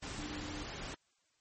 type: tone in noise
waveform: sine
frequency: 298.9 Hz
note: D4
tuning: 31 cents sharp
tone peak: -44 dBFS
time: 0.18-0.63 s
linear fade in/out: 10 ms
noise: pink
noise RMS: -43 dBFS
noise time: 0.02-0.95 s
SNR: -4 dB
effects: white hiss -75 dBFS RMS until 1.4 s + MP3 32 kbps